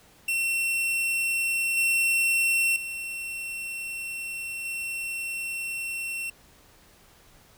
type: tone with level steps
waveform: 45% pulse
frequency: 2710 Hz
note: E7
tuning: 47 cents sharp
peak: -24 / -21 / -32 / -30 dBFS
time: 0.28-6.3 s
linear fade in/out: 5 ms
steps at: 1.77 / 2.76 / 4.65 s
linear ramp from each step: 2 ms
effects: pink hiss -56 dBFS RMS until 7.57 s